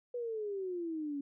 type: exponential sweep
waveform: sine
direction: down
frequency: 493.9 to 277.2 Hz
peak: -35 dBFS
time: 0.14-1.21 s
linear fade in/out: 5 ms
effects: none